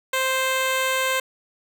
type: tone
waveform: 10% pulse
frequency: 523.3 Hz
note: C5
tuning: in tune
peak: -12 dBFS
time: 0.13-1.2 s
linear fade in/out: 5 ms
effects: none